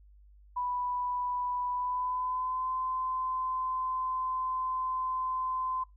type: tone with pitch glide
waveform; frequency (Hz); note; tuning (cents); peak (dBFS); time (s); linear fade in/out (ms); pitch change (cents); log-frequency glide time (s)
sine; 987.8 to 1029.7; B5 to C6; 0 to -28; -30; 0.56-5.84; 10; +72; 1.71-2.71
effects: noise-tail reverb RT60 0.2 s tail -20 dB re dry + added 50 Hz sine -54 dBFS peak until 5.96 s